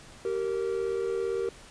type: tone pair together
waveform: triangle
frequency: 386.5 / 464.2 Hz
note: G4 / A#4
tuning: -24 / -7 cents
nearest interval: minor third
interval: 317 cents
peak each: -28 dBFS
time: 0.25-1.49 s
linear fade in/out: 2 ms
effects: pink hiss -50 dBFS RMS until 1.7 s + resampled to 22050 Hz